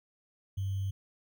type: tone with sample-and-hold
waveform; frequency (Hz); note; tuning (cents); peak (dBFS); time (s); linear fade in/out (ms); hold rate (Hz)
sine; 97; G2; -18; -30; 0.57-0.91; 10; 3150
effects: none